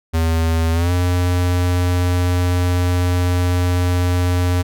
square tone with pitch glide, 81.8 to 89.2 Hz, E2 to F2, -13 to +37 cents, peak -15 dBFS, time 0.13-4.63 s, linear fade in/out 20 ms, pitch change +150 cents, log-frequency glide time 0.72-0.92 s, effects none

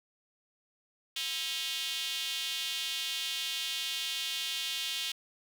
square tone with high-pass filter, 146.83 Hz, D3, in tune, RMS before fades -35 dBFS, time 1.16-5.12 s, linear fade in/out 5 ms, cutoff 3200 Hz, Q 3.2, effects none

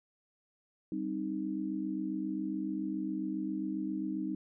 sine chord, C minor, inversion second, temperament equal with one note detuned, 196 / 263.7 / 311.1 Hz, G3 / C4 / Eb4, 0 / +14 / 0 cents, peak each -38 / -39 / -35 dBFS, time 0.92-4.35 s, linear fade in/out 2 ms, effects none

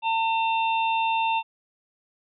harmonic tone, 900 Hz, A5, 39 cents sharp, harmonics 1 / 3 / 4, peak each -22 / -28 / -35 dBFS, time 0.02-1.43 s, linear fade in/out 50 ms, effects none

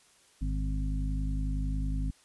harmonic tone with a mistuned harmonic, 50.9 Hz, G#1, 34 cents flat, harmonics 1 / 2 / 3 / 4 / 5, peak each -29 / -41 / -37 / -47 / -39 dBFS, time 0.41-2.11 s, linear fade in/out 10 ms, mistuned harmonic 5, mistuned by +40 cents, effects white hiss -62 dBFS RMS until 2.24 s + resampled to 24000 Hz

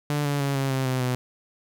sawtooth tone with pitch steps, 146.83 / 143.15 / 139.55 / 136.05 / 132.64 / 129.31 / 126.06 Hz, D3 / D3 / C#3 / C#3 / C3 / C3 / B2, 0 / -44 / +12 / -32 / +24 / -20 / +36 cents, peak -19 dBFS, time 0.1-1.15 s, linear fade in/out 0 ms, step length 150 ms, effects none

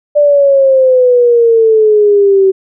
sine exponential sweep, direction down, 592 to 380.1 Hz, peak -4 dBFS, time 0.15-2.52 s, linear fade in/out 20 ms, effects none

